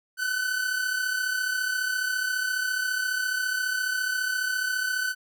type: tone pair together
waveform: 45% pulse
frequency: 1480.4 / 1515 Hz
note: F#6 / F#6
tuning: 0 / +40 cents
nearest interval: unison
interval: 40 cents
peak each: -32 / -26 dBFS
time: 0.17-5.15 s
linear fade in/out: 50 ms
effects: none